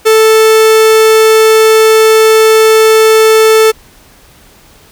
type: tone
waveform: 45% pulse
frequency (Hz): 440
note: A4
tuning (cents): 0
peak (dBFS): -3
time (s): 0.05-3.72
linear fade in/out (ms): 20
effects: pink hiss -41 dBFS RMS until 4.91 s